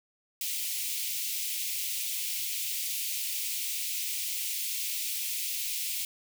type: high-pass noise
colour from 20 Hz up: white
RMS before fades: -33 dBFS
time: 0.41-6.05 s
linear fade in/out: 2 ms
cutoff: 2200 Hz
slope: 48 dB/octave
effects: none